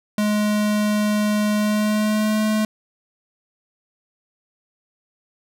square tone with pitch glide, 210 to 215.2 Hz, G#3 to A3, +19 to -38 cents, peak -18 dBFS, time 0.18-2.65 s, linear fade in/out 2 ms, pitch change +43 cents, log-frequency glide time 1.57-2.43 s, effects none

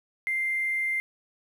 triangle tone with hard clipping, 2093 Hz, C7, in tune, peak -25 dBFS, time 0.27-1 s, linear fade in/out 0 ms, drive 3 dB, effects none

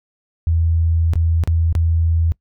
sine tone with dropouts, 82.41 Hz, E2, in tune, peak -13 dBFS, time 0.47-2.32 s, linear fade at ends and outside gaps 0 ms, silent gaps 1.135-1.156 / 1.437-1.475 / 1.726-1.752 s, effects noise-tail reverb RT60 0.1 s tail -23 dB re dry

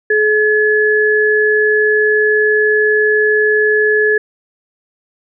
sine tone pair together, 426.5 / 1706 Hz, G#4 / G#6, +46 / +46 cents, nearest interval 2 octaves, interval 2400 cents, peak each -12 dBFS, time 0.1-4.18 s, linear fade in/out 5 ms, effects none

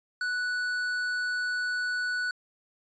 sine tone with hard clipping, 1480 Hz, F#6, in tune, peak -29 dBFS, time 0.21-2.31 s, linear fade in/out 2 ms, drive 8 dB, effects resampled to 16000 Hz

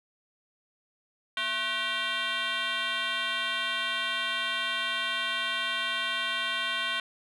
sine tone with frequency modulation, 2340 Hz, D7, 7 cents flat, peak -25 dBFS, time 1.37-7 s, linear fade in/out 2 ms, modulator 418 Hz, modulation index 3.1, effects tanh soft clip ceiling -26 dBFS + 11-bit

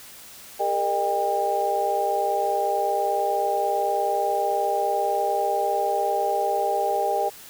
sine tone cluster, 403.4 / 463.5 / 609 / 800 Hz, G4 / A#4 / D#5 / G5, +50 / -10 / -37 / +35 cents, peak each -29 / -29 / -27 / -23 dBFS, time 0.59-7.3 s, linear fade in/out 20 ms, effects white hiss -44 dBFS RMS until 7.49 s

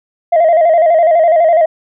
sine tone with vibrato, 659.3 Hz, E5, in tune, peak -4 dBFS, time 0.32-1.66 s, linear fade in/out 10 ms, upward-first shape square, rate 12 Hz, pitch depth 73 cents each way, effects tanh soft clip ceiling -4 dBFS

